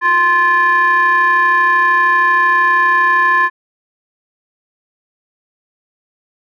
triangle ring-modulated tone, 343.4 Hz, F4, 29 cents flat, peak -4 dBFS, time 0.01-3.5 s, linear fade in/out 50 ms, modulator 1390 Hz, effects none

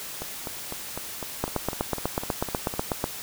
two click trains, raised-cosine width 1 ms, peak -10 / -18 dBFS, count 14 / 11, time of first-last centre 1.44-3.041 / 0.22-2.739 s, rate 8.12 / 3.97 Hz, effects white hiss -37 dBFS RMS until 3.22 s

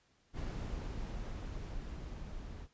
brown noise with level ramp, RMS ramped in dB -38 to -46 dBFS, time 0.33-2.68 s, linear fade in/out 50 ms, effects pink hiss -72 dBFS RMS until 2.73 s + resampled to 16000 Hz

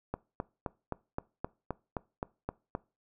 click train, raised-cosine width 1 ms, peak -19 dBFS, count 11, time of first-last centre 0.14-2.751 s, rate 3.83 Hz, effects noise-tail reverb RT60 0.3 s tail -22 dB re dry

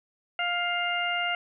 harmonic tone, 702 Hz, F5, 9 cents sharp, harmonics 1 / 2 / 3 / 4, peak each -31 / -31 / -31 / -31 dBFS, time 0.39-1.35 s, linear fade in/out 2 ms, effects none

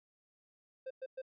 triangle tone bursts, 523.3 Hz, C5, in tune, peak -37 dBFS, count 3, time 0.86-1.218 s, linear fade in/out 10 ms, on 46 ms, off 110 ms, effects resampled to 11025 Hz

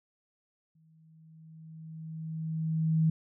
sine tone with exponential growth, 159.8 Hz, D#3, 47 cents sharp, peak -21 dBFS, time 0.75-3.1 s, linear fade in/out 5 ms, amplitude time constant 510 ms, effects none

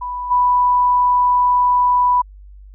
sine tone with level steps, 987.8 Hz, B5, in tune, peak -22 / -11 dBFS, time 0.01-2.22 s, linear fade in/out 10 ms, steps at 0.3 s, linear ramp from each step 20 ms, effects added 49 Hz sine -37 dBFS peak until 2.74 s

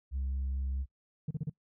sine tone with vibrato, 66.8 Hz, C2, 36 cents sharp, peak -29 dBFS, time 0.11-0.86 s, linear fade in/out 50 ms, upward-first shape triangle, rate 4.7 Hz, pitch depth 9 cents each way
sine tone bursts, 151.6 Hz, D#3, 45 cents flat, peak -28 dBFS, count 4, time 1.28-1.497 s, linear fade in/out 5 ms, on 28 ms, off 35 ms
effects noise-tail reverb RT60 0.1 s tail -22 dB re dry + tanh soft clip ceiling -29 dBFS

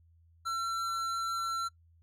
triangle tone with tanh clipping, 1351 Hz, E6, 42 cents sharp, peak -33 dBFS, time 0.45-1.69 s, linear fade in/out 20 ms, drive 18 dB, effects noise-tail reverb RT60 0.1 s tail -21 dB re dry + added 83 Hz sine -60 dBFS peak until 2.02 s

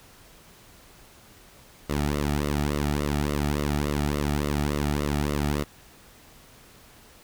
sawtooth tone with flanger, 73 Hz, D2, 10 cents flat, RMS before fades -26 dBFS, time 1.89-5.64 s, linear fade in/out 10 ms, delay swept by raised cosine 1.2 to 1.98 ms, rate 3.5 Hz, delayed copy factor -0.9, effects pink hiss -52 dBFS RMS until 7.23 s

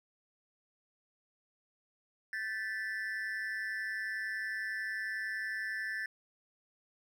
triangle tone with amplitude modulation, 1757 Hz, A6, 3 cents flat, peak -29 dBFS, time 2.33-6.06 s, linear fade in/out 2 ms, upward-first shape sine, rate 211 Hz, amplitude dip 95%, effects none

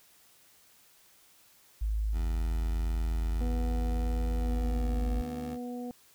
sine tone, 53.3 Hz, G#1, 46 cents sharp, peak -27 dBFS, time 1.81-5.22 s, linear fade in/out 10 ms
15% pulse tone with pitch glide, 81.7 to 74.92 Hz, E2 to D2, -15 to +35 cents, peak -34 dBFS, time 2.12-5.58 s, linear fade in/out 50 ms, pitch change -150 cents, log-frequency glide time 4.33-5.09 s
harmonic tone, 244.8 Hz, B3, 15 cents flat, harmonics 1 / 2 / 3, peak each -36 / -42 / -46 dBFS, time 3.41-5.91 s, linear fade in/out 0 ms
effects white hiss -61 dBFS RMS until 6.14 s

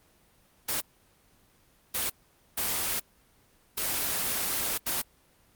white noise bursts at uneven times, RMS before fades -29 dBFS, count 5, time 0.68-0.81 / 1.94-2.1 / 2.57-3 / 3.77-4.78 / 4.86-5.02 s, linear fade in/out 10 ms, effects pink hiss -63 dBFS RMS until 5.55 s + Opus 24 kbps

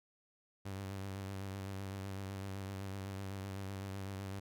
sawtooth tone with vibrato, 97.3 Hz, G2, 12 cents flat, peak -37 dBFS, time 0.65-4.4 s, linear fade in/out 10 ms, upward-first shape sine, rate 7.9 Hz, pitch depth 36 cents each way, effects none

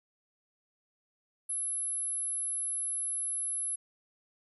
sine tone, 11000 Hz, F9, 27 cents flat, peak -31 dBFS, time 1.49-3.76 s, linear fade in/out 10 ms, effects none

